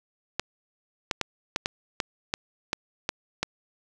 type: clicks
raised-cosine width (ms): 0.2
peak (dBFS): -8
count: 10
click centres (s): 0.396 / 1.112 / 1.213 / 1.561 / 1.659 / 2.002 / 2.339 / 2.731 / 3.091 / 3.43
effects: none